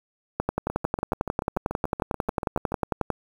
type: two click trains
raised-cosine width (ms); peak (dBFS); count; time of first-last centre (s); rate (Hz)
1; -15 / -9; 15 / 31; 0.7-2.72 / 0.4-3.103; 6.93 / 11.1
effects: 7-bit